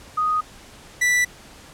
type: tone pair in turn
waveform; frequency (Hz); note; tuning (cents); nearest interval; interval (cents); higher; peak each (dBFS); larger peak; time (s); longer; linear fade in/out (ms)
sine / 45% pulse; 1244.5 / 1970.3; D#6 / B6; 0 / -5; minor sixth; 795; second; -18 / -16; second; 0.17-0.41 / 1.01-1.25; neither; 10
effects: pink hiss -45 dBFS RMS until 1.73 s + low-pass 10000 Hz 12 dB/octave